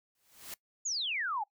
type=noise with exponential growth; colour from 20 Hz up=white; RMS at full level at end=-40 dBFS; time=0.15-0.54 s; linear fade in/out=2 ms; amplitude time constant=83 ms
type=exponential sweep; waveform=sine; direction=down; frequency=7140 to 784 Hz; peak=-31 dBFS; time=0.85-1.44 s; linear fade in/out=10 ms
effects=noise-tail reverb RT60 0.1 s tail -21 dB re dry